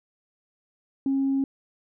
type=tone; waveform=sine; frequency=271.6 Hz; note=C#4; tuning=35 cents flat; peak=-20 dBFS; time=1.06-1.44 s; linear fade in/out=2 ms; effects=tanh soft clip ceiling -17 dBFS